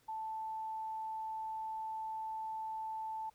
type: tone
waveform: sine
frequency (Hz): 880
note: A5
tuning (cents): 0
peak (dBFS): -38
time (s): 0.08-3.3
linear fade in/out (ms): 10
effects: pink hiss -70 dBFS RMS until 3.34 s

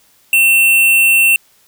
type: tone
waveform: square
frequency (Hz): 2700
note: E7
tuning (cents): +41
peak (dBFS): -8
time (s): 0.33-1.36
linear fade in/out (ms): 2
effects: white hiss -52 dBFS RMS until 1.67 s

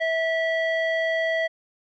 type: tone with low-pass filter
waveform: square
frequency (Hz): 652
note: E5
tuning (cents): -19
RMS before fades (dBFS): -24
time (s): 0-1.48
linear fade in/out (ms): 20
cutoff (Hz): 2400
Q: 3.5
effects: none

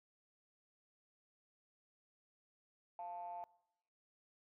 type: ring-modulated tone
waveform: triangle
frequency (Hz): 92.5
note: F#2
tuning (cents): 0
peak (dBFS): -38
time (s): 2.99-3.44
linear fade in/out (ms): 0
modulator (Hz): 788
effects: noise-tail reverb RT60 0.8 s tail -22 dB re dry + tanh soft clip ceiling -36 dBFS

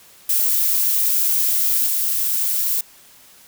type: noise with level steps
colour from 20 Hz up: violet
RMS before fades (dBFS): -18 / -20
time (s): 0.29-2.81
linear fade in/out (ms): 5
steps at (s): 1.86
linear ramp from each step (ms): 10
effects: white hiss -48 dBFS RMS until 3.47 s

